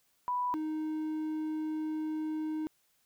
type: tone pair in turn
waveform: sine / triangle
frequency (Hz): 987.8 / 311.1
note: B5 / D#4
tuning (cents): 0 / 0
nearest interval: octave + minor sixth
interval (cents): 2000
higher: first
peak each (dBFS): -29 / -30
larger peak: first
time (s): 0.28-0.54 / 0.54-2.67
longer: second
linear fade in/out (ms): 0
effects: white hiss -72 dBFS RMS until 3.05 s